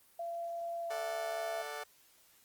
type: tone with pitch glide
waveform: sine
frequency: 681 to 669.7 Hz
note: F5 to E5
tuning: -44 to +27 cents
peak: -36 dBFS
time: 0.19-1.62 s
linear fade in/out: 5 ms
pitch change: -29 cents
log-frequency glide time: 0.81-0.98 s
type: chord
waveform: 20% pulse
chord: D major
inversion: second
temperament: just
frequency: 440.5 / 587.3 / 734.2 Hz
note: A4 / D5 / F#5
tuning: +2 / 0 / -14 cents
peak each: -40 dBFS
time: 0.9-1.84 s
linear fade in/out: 10 ms
effects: white hiss -65 dBFS RMS until 2.44 s + Opus 24 kbps